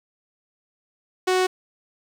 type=tone; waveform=sawtooth; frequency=370 Hz; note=F#4; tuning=in tune; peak=-14 dBFS; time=1.27-1.47 s; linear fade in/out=10 ms; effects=low-pass 8000 Hz 12 dB/octave + 7-bit

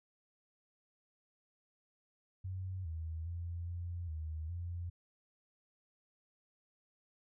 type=tone with pitch steps; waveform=sine; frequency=93.3 / 80.8 / 85.7 / 86.9 / 78.7 / 86.8 Hz; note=F#2 / E2 / F2 / F2 / D#2 / F2; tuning=+15 / -34 / -32 / -8 / +20 / -10 cents; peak=-38 dBFS; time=2.44-4.9 s; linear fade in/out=10 ms; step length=410 ms; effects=none

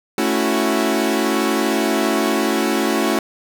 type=chord; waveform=sawtooth; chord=F# minor seventh; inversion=first; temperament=equal; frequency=220 / 277.2 / 329.6 / 370 Hz; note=A3 / C#4 / E4 / F#4; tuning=0 / 0 / 0 / 0 cents; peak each=-18 dBFS; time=0.18-3.19 s; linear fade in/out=2 ms; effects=none

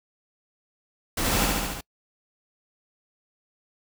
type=noise with echo; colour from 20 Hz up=pink; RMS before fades=-26 dBFS; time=1.17-1.46 s; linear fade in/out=5 ms; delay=70 ms; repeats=5; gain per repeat=-2 dB; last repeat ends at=1.81 s; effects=noise-tail reverb RT60 0.1 s tail -26 dB re dry

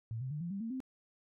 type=tone with pitch steps; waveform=sine; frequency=113.3 / 130.15 / 149.5 / 171.73 / 197.27 / 226.6 / 260.3 Hz; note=A#2 / C3 / D3 / F3 / G3 / A#3 / C4; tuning=-49 / -9 / +31 / -29 / +11 / -49 / -9 cents; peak=-36 dBFS; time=0.11-0.803 s; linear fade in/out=0 ms; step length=99 ms; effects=none

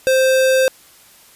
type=tone; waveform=square; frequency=523.3 Hz; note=C5; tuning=in tune; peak=-12 dBFS; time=0.07-0.68 s; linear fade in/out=0 ms; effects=white hiss -47 dBFS RMS until 1.35 s + resampled to 32000 Hz

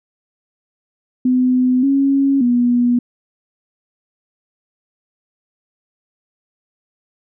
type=tone with pitch steps; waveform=sine; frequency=253.1 / 275.1 / 242.8 Hz; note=B3 / C#4 / B3; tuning=+43 / -13 / -29 cents; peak=-11 dBFS; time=1.25-2.99 s; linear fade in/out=5 ms; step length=580 ms; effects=none

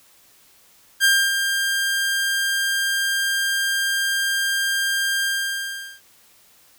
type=tone with ADSR envelope; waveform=sawtooth; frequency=1597 Hz; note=G6; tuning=32 cents sharp; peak=-9 dBFS; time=1-6.01 s; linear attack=42 ms; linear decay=270 ms; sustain=-7 dB; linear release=770 ms; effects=white hiss -54 dBFS RMS until 6.78 s

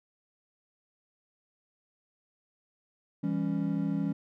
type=chord; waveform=triangle; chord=C# diminished; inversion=first; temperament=just; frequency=166.31 / 199.57 / 277.2 Hz; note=E3 / G3 / C#4; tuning=+16 / +31 / 0 cents; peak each=-30 dBFS; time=3.23-4.13 s; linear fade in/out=10 ms; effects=none

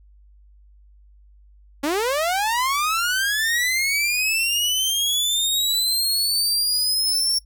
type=linear sweep; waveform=sawtooth; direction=up; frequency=270 to 5500 Hz; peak=-16 dBFS; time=1.83-7.39 s; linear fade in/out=10 ms; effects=noise-tail reverb RT60 0.1 s tail -20 dB re dry + added 50 Hz sine -48 dBFS peak until 7.45 s

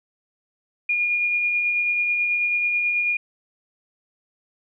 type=tone with tremolo; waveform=sine; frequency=2429 Hz; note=D#7; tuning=42 cents flat; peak=-18 dBFS; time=0.89-3.17 s; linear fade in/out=5 ms; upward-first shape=sine; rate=9.2 Hz; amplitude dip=25%; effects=none

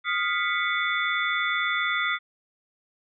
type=tone cluster; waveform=sine; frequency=1242 / 1406 / 1986 / 2213 / 3492 Hz; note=D#6 / F6 / B6 / C#7 / A7; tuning=-3 / +11 / +9 / -3 / -14 cents; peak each=-30 / -29 / -28 / -30 / -32 dBFS; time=0.04-2.19 s; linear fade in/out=50 ms; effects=none

